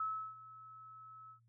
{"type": "tone with ADSR envelope", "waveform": "sine", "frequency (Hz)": 1297, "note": "E6", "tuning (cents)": -28, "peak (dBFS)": -34, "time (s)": [0, 1.4], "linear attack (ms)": 4, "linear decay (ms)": 340, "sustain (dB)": -18, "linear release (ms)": 100, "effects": ["noise-tail reverb RT60 0.1 s tail -18 dB re dry", "added 116 Hz sine -67 dBFS peak until 1.48 s"]}